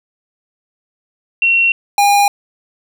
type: tone pair in turn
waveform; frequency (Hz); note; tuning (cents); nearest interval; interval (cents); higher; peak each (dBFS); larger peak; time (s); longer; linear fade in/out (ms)
sine / square; 2729 / 811.3; F7 / G#5; -41 / -41; octave + major sixth; 2100; first; -9; neither; 1.42-1.72 / 1.98-2.28; neither; 2
effects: none